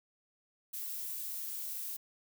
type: noise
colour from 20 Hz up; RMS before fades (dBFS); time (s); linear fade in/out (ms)
violet; -40; 0.73-1.97; 10
effects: none